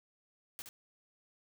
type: noise with echo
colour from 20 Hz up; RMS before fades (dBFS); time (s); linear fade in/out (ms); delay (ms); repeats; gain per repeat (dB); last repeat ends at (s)
white; -44; 0.59-0.62; 0; 69; 1; -6; 0.689
effects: none